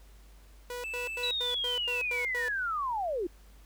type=tone bursts; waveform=sawtooth; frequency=489.4 Hz; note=B4; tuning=16 cents flat; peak=-32 dBFS; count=8; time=0.7-2.485 s; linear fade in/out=2 ms; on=140 ms; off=95 ms
type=tone; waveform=triangle; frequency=2637 Hz; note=E7; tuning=in tune; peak=-33 dBFS; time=0.84-1.31 s; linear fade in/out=2 ms
type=linear sweep; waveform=sine; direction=down; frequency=3958 to 321.8 Hz; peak=-29 dBFS; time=1.23-3.27 s; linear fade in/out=5 ms
effects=added 50 Hz sine -52 dBFS peak until 3.65 s + pink hiss -62 dBFS RMS until 3.65 s